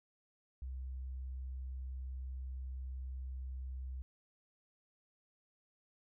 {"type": "tone", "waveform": "sine", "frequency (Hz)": 64.7, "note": "C2", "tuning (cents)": -19, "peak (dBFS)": -40, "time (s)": [0.62, 4.02], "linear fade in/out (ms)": 0, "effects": []}